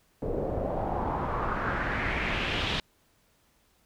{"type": "noise with low-pass filter sweep", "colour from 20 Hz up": "pink", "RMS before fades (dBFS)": -30, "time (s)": [0.22, 2.8], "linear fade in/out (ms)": 2, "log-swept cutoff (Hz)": [450, 3600], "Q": 3, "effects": ["pink hiss -67 dBFS RMS until 3.85 s"]}